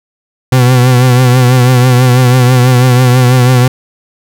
40% pulse tone with vibrato, 125.8 Hz, B2, 32 cents sharp, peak -3 dBFS, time 0.52-3.68 s, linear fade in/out 5 ms, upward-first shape triangle, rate 6.1 Hz, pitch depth 60 cents each way, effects none

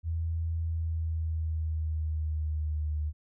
sine tone with pitch glide, 82.2 to 75.81 Hz, E2 to D#2, -4 to -44 cents, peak -28 dBFS, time 0.03-3.13 s, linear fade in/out 50 ms, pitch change -140 cents, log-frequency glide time 0.63-2.96 s, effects none

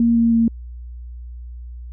sine tone with pitch steps, 233.1 / 231.1 / 229.1 Hz, A#3 / A#3 / A#3, 0 / -15 / -30 cents, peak -12 dBFS, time 0-0.48 s, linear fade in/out 2 ms, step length 160 ms, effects added 60 Hz sine -31 dBFS peak until 1.92 s

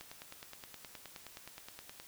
click train, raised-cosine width 0.2 ms, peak -29 dBFS, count 20, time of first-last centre 0.01-2 s, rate 9.55 Hz, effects white hiss -56 dBFS RMS until 2.07 s

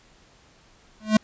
square tone with exponential growth, 215.4 Hz, A3, 37 cents flat, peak -11 dBFS, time 1-1.17 s, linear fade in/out 5 ms, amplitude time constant 35 ms, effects pink hiss -56 dBFS RMS until 1.23 s + resampled to 16000 Hz

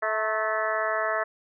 harmonic tone with a mistuned harmonic, 217.5 Hz, A3, 20 cents flat, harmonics 2 / 3 / 4 / 5 / 6 / 7 / 8 / 9, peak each -36 / -28 / -38 / -32 / -31 / -37 / -31 / -36 dBFS, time 0.02-1.24 s, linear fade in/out 10 ms, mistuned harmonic 4, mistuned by +46 cents, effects none

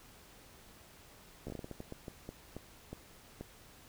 slowing click train, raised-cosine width 2 ms, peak -29 dBFS, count 15, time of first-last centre 1.47-3.41 s, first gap 13 ms, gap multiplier 1.32, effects pink hiss -58 dBFS RMS until 3.88 s

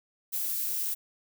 violet noise, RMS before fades -31 dBFS, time 0.32-0.95 s, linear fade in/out 20 ms, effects none

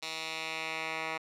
10% pulse tone with band-pass filter sweep, 160 Hz, D#3, 49 cents sharp, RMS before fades -37 dBFS, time 0.02-1.18 s, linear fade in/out 10 ms, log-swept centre 3900 to 1800 Hz, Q 1.5, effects none

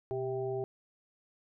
harmonic tone with a mistuned harmonic, 130.81 Hz, C3, in tune, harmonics 1 / 3 / 5 / 6, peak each -40 / -33 / -42 / -44 dBFS, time 0.11-0.64 s, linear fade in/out 0 ms, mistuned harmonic 1, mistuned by -75 cents, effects none

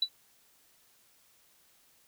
sine tone with exponential decay, 3951 Hz, B7, in tune, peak -20 dBFS, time 0.02-0.09 s, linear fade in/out 5 ms, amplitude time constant 15 ms, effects tanh soft clip ceiling -18 dBFS + white hiss -65 dBFS RMS until 2.07 s

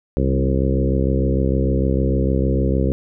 harmonic tone with a mistuned harmonic, 66.6 Hz, C2, 31 cents sharp, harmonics 1 / 2 / 3 / 4 / 5 / 6 / 7 / 8, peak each -19 / -22 / -24 / -25 / -26 / -27 / -27 / -28 dBFS, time 0.17-2.92 s, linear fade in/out 0 ms, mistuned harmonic 3, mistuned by -20 cents, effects none

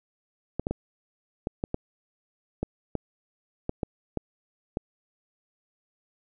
clicks, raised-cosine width 2 ms, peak -14 dBFS, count 12, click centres 0.596 / 0.669 / 0.71 / 1.471 / 1.639 / 1.744 / 2.63 / 2.953 / 3.694 / 3.832 / 4.173 / 4.771 s, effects none

